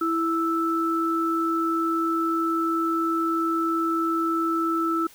sine tone pair together, 329.6 / 1318.5 Hz, E4 / E6, 0 / 0 cents, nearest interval 2 octaves, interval 2400 cents, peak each -24 dBFS, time 0.01-5.07 s, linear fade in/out 5 ms, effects white hiss -51 dBFS RMS until 5.14 s

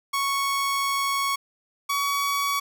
sawtooth tone pair in turn, 1108.7 / 1128.7 Hz, C#6 / C#6, 0 / +31 cents, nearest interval unison, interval 31 cents, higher second, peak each -19 dBFS, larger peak neither, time 0.13-1.36 / 1.89-2.6 s, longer first, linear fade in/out 10 ms, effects none

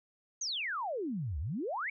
sine exponential two-way sweep, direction down then up, 6645 to 66.4 to 2355 Hz, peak -33 dBFS, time 0.41-1.9 s, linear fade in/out 5 ms, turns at 1.39 s, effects none

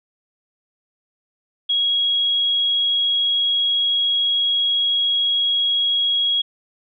sine tone, 3309 Hz, G#7, 7 cents flat, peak -16 dBFS, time 1.69-6.42 s, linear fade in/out 10 ms, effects none

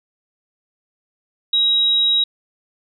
sine tone, 3825 Hz, A#7, 44 cents sharp, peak -13 dBFS, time 1.53-2.24 s, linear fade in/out 5 ms, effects none

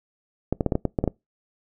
clicks, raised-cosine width 2 ms, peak -8 dBFS, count 9, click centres 0.526 / 0.608 / 0.663 / 0.722 / 0.754 / 0.853 / 0.988 / 1.04 / 1.077 s, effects noise-tail reverb RT60 0.2 s tail -24 dB re dry

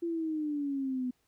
sine exponential sweep, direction down, 342.7 to 248 Hz, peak -30 dBFS, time 0.02-1.11 s, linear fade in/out 10 ms, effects pink hiss -74 dBFS RMS until 1.27 s

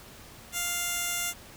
15% pulse tone with band-pass filter, 698.5 Hz, F5, in tune, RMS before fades -31 dBFS, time 0.52-1.34 s, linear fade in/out 50 ms, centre 11000 Hz, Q 0.55, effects pink hiss -49 dBFS RMS until 1.56 s

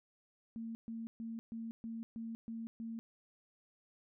sine tone bursts, 227.4 Hz, A#3, 43 cents flat, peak -40 dBFS, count 8, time 0.56-2.99 s, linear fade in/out 0 ms, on 190 ms, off 130 ms, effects none

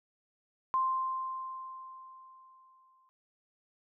sine tone with exponential decay, 1046.5 Hz, C6, in tune, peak -25 dBFS, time 0.74-3.09 s, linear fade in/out 0 ms, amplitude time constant 510 ms, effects none

